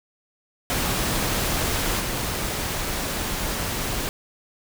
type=noise with level steps; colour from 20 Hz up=pink; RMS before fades=-24 / -27 dBFS; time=0.7-4.09 s; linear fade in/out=0 ms; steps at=2 s; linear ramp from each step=5 ms; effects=none